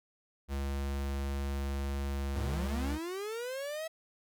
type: tone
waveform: square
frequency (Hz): 69.3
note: C#2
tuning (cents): 0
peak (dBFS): -33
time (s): 0.48-2.99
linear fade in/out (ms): 50
type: linear sweep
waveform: 45% pulse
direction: up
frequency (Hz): 80.3 to 653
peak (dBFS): -36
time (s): 2.35-3.88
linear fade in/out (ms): 10
effects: none

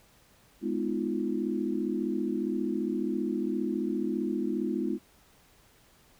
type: chord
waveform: sine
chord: F half-diminished seventh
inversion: first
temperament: just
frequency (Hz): 209.5 / 251.4 / 314.3 / 349.2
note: Ab3 / Cb4 / Eb4 / F4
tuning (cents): +15 / +31 / +18 / 0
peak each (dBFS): -33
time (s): 0.61-4.99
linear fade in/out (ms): 50
effects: pink hiss -61 dBFS RMS until 6.19 s

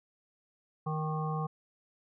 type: harmonic tone with a mistuned harmonic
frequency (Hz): 155.8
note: D#3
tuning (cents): +3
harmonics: 1 / 3 / 5 / 7 / 8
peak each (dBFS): -32 / -41 / -39 / -39 / -46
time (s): 0.86-1.47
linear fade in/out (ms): 10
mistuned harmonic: 8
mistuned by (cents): -71
effects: none

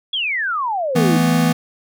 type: exponential sweep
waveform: sine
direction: down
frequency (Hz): 3425 to 300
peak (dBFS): -18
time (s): 0.13-1.17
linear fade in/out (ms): 5
type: chord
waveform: square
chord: E suspended fourth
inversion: none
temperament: equal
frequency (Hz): 164.81 / 220 / 246.9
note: E3 / A3 / B3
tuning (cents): 0 / 0 / 0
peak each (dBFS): -17 / -22 / -18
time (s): 0.95-1.53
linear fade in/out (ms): 10
effects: none

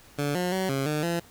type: tone with pitch steps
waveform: 15% pulse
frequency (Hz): 144.5 / 179.5 / 188.5 / 136.3 / 151.3 / 170.2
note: D3 / F3 / F#3 / C#3 / D#3 / F3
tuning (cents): -28 / +48 / +32 / -29 / -48 / -44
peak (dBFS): -19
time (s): 0.18-1.2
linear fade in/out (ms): 10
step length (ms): 170
effects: pink hiss -53 dBFS RMS until 1.3 s

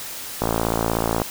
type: click train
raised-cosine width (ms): 1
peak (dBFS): -6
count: 46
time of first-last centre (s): 0.42-1.218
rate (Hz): 56.4
effects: white hiss -33 dBFS RMS until 1.3 s

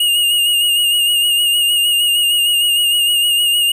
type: tone with vibrato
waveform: square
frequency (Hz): 2852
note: F7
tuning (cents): +36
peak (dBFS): -12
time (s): 0-3.72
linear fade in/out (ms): 5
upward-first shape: sine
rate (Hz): 6.5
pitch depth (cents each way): 35
effects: none

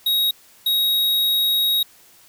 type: tone pair in turn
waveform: square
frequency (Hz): 3790 / 3790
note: A#7 / A#7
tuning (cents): +28 / +28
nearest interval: unison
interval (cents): 0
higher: neither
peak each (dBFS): -17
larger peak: neither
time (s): 0.06-0.31 / 0.66-1.83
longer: second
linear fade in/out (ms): 5
effects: white hiss -51 dBFS RMS until 2.28 s

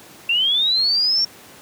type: linear sweep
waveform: sine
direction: up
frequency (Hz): 2687 to 5540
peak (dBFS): -15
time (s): 0.29-1.25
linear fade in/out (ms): 5
effects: pink hiss -43 dBFS RMS until 1.61 s + high-pass 150 Hz 12 dB/octave

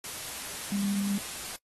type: tone in noise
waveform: sine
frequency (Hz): 200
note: G3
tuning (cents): +35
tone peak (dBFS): -27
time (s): 0.72-1.18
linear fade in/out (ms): 2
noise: white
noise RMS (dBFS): -38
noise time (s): 0.04-1.56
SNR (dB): +8
effects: noise-tail reverb RT60 0.1 s tail -26 dB re dry + AAC 32 kbps

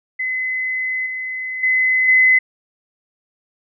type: tone with level steps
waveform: sine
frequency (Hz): 2032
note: B6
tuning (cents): +49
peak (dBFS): -19 / -23 / -13 / -9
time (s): 0.19-2.39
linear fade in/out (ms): 10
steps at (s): 1.06 / 1.63 / 2.08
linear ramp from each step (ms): 5
effects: none

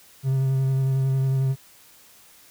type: tone with vibrato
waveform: triangle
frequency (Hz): 133.5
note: C3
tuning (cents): +35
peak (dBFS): -17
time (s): 0.23-1.56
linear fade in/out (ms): 50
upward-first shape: sine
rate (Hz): 11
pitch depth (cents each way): 17
effects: white hiss -52 dBFS RMS until 2.5 s

